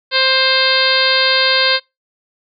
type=harmonic tone; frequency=525 Hz; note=C5; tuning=6 cents sharp; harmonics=1 / 2 / 3 / 4 / 5 / 6 / 7 / 8 / 9; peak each=-20 / -22 / -18 / -21 / -21 / -22 / -19 / -17 / -21 dBFS; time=0.11-1.8 s; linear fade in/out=50 ms; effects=noise-tail reverb RT60 0.2 s tail -23 dB re dry